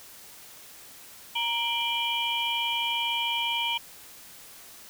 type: tone cluster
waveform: sine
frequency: 935 / 2373 / 2977 / 3227 Hz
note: A#5 / D7 / F#7 / G7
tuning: +5 / +17 / +10 / +50 cents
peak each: -31 dBFS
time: 1.35-3.78 s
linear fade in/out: 10 ms
effects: white hiss -48 dBFS RMS until 4.89 s

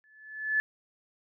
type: tone with exponential growth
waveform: sine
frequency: 1731 Hz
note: A6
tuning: 29 cents flat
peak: -21 dBFS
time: 0.04-0.6 s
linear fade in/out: 0 ms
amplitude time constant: 120 ms
effects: none

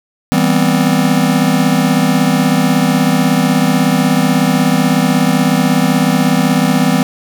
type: chord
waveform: square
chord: C major seventh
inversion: first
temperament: just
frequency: 163.52 / 196.22 / 245.3 / 261.6 Hz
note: E3 / G3 / B3 / C4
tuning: -14 / +2 / -12 / 0 cents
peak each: -16 dBFS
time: 0.32-7.03 s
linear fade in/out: 0 ms
effects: none

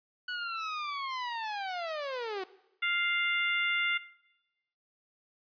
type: linear sweep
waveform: sawtooth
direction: down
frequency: 1483 to 363.4 Hz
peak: -30 dBFS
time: 0.28-2.44 s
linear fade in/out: 5 ms
type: harmonic tone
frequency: 698.5 Hz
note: F5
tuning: in tune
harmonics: 2 / 3 / 4 / 5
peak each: -33 / -30 / -35 / -39 dBFS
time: 2.82-3.98 s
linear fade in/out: 10 ms
effects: noise-tail reverb RT60 0.9 s tail -18 dB re dry + resampled to 11025 Hz

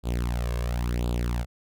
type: tone with flanger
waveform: sawtooth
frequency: 59.7 Hz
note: A#1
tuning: 42 cents sharp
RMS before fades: -27 dBFS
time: 0.03-1.46 s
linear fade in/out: 50 ms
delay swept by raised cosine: 0.25 to 1.85 ms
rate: 0.95 Hz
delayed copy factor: +0.75
effects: none

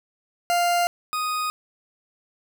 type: tone pair in turn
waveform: 40% pulse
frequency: 698.5 / 1244.6 Hz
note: F5 / D#6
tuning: 0 / 0 cents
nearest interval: minor seventh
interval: 1000 cents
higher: second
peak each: -18 / -23 dBFS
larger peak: first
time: 0.5-0.87 / 1.13-1.5 s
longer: neither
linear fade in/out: 0 ms
effects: none

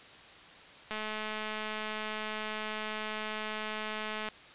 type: click train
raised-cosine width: 0.3 ms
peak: -21 dBFS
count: 727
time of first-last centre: 0.91-4.287 s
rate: 215 Hz
effects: white hiss -52 dBFS RMS until 4.54 s + resampled to 8000 Hz

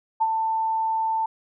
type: tone with ADSR envelope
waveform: sine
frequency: 890 Hz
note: A5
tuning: 20 cents sharp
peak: -16 dBFS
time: 0.2-1.26 s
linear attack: 19 ms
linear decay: 42 ms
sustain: -5 dB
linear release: 5 ms
effects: none

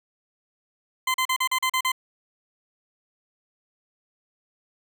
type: tone bursts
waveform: 20% pulse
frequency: 1033 Hz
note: C6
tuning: 22 cents flat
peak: -16 dBFS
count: 8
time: 1.07-1.919 s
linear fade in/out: 5 ms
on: 72 ms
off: 39 ms
effects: none

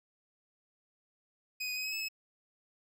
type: tone with pitch steps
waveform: 25% pulse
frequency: 2506 / 2490 / 2519 / 2553 / 2604 / 2580 Hz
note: D#7 / D#7 / D#7 / D#7 / E7 / E7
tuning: +12 / +1 / +21 / +44 / -22 / -38 cents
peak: -31 dBFS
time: 1.6-2.086 s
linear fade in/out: 10 ms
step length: 81 ms
effects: none

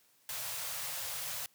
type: band-stop noise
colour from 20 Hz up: white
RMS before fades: -39 dBFS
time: 0.29-1.46 s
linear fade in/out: 2 ms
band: 170 to 480 Hz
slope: 96 dB/octave
effects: white hiss -68 dBFS RMS until 1.54 s + high-pass 80 Hz 12 dB/octave

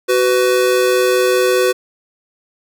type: tone pair together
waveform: square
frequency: 374.3 / 499.1 Hz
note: F#4 / B4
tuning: +20 / +18 cents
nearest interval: perfect fourth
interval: 498 cents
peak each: -15 dBFS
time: 0.08-1.73 s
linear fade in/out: 20 ms
effects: none

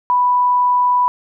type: tone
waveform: sine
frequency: 987.8 Hz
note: B5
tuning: in tune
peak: -11 dBFS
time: 0.1-1.08 s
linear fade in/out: 0 ms
effects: none

